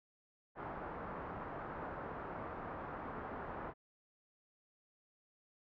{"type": "low-pass noise", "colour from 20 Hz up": "white", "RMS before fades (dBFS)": -45, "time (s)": [0.55, 3.74], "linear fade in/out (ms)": 50, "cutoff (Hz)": 1300, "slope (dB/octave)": 24, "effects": []}